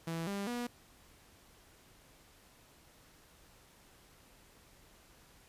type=tone with pitch steps; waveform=sawtooth; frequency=165.1 / 199.77 / 241.7 Hz; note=E3 / G3 / B3; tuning=+3 / +33 / -37 cents; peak=-32 dBFS; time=0.07-0.67 s; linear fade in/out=5 ms; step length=200 ms; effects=pink hiss -62 dBFS RMS until 5.48 s + resampled to 32000 Hz